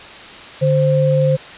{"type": "tone pair together", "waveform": "sine", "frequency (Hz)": [146.83, 523.2], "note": ["D3", "C5"], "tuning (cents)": [0, 0], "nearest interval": "octave + minor seventh", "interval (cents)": 2200, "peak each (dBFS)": -14, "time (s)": [0.61, 1.37], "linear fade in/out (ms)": 20, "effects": ["white hiss -35 dBFS RMS until 1.57 s", "resampled to 8000 Hz"]}